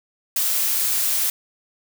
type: noise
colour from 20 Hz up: blue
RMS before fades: -21 dBFS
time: 0.36-1.3 s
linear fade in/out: 2 ms
effects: none